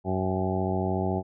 harmonic tone with a mistuned harmonic, 93.7 Hz, F#2, 22 cents sharp, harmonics 1 / 2 / 3 / 4 / 5 / 6 / 7 / 8 / 9, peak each -30 / -30 / -35 / -31 / -39 / -40 / -34 / -35 / -37 dBFS, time 0.04-1.23 s, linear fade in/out 50 ms, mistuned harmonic 8, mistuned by +40 cents, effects none

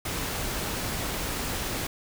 pink noise, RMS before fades -31 dBFS, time 0.05-1.87 s, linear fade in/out 5 ms, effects none

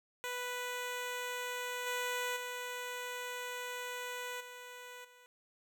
10% pulse tone with level steps, 493.9 Hz, B4, in tune, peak -29 / -26 / -31 / -39 / -50 dBFS, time 0.24-5.26 s, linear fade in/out 0 ms, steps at 1.86 / 2.36 / 4.4 / 5.04 s, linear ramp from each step 10 ms, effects none

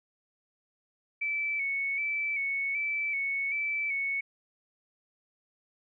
sine tone with vibrato, 2265 Hz, C#7, 37 cents sharp, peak -28 dBFS, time 1.21-4.21 s, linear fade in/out 10 ms, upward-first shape square, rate 1.3 Hz, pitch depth 40 cents each way, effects none

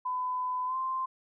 sine tone with pitch glide, 1006 to 1043.9 Hz, B5 to C6, +32 to -4 cents, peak -29 dBFS, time 0.05-1.06 s, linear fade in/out 10 ms, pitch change +64 cents, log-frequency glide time 0.66-0.76 s, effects none

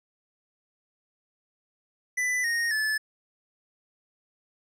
square tone with pitch steps, 1993 / 1859.5 / 1735 Hz, B6 / A#6 / A6, +15 / -5 / -25 cents, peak -25 dBFS, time 2.17-2.98 s, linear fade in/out 10 ms, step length 270 ms, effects low-pass 11000 Hz 12 dB/octave

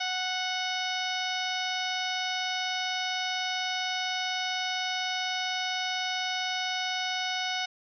harmonic tone with a mistuned harmonic, 740 Hz, F#5, in tune, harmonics 1 / 2 / 3 / 4 / 5 / 6 / 7 / 8, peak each -34 / -36 / -36 / -36 / -36 / -43 / -39 / -43 dBFS, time 0-7.66 s, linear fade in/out 10 ms, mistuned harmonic 3, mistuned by -19 cents, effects none

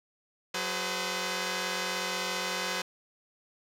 5% pulse tone cluster, 183.6 / 413.3 / 508 Hz, F#3 / G#4 / B4, -13 / -8 / +49 cents, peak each -24 / -27 / -21 dBFS, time 0.54-2.82 s, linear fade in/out 5 ms, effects low-pass 11000 Hz 12 dB/octave

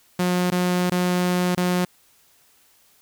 sawtooth tone with dropouts, 179.5 Hz, F3, 48 cents sharp, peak -15 dBFS, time 0.19-1.85 s, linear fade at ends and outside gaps 5 ms, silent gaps 0.504-0.519 / 0.899-0.917 / 1.55-1.574 s, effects white hiss -58 dBFS RMS until 3.01 s

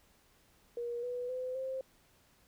sine tone with pitch steps, 475.8 / 492 / 508.8 / 526.1 Hz, A#4 / B4 / C5 / C5, +35 / -7 / -48 / +9 cents, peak -35 dBFS, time 0.77-1.81 s, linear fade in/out 2 ms, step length 260 ms, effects pink hiss -67 dBFS RMS until 2.47 s

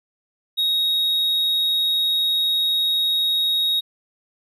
triangle tone, 3768 Hz, A#7, 18 cents sharp, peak -16 dBFS, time 0.57-3.81 s, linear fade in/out 20 ms, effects none

